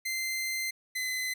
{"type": "tone pair in turn", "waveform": "sawtooth", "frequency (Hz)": [2078, 2034], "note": ["C7", "C7"], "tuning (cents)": [-12, -50], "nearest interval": "unison", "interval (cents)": 38, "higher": "first", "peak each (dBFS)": -27, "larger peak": "neither", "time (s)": [[0.05, 0.71], [0.95, 1.34]], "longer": "first", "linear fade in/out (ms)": 10, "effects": []}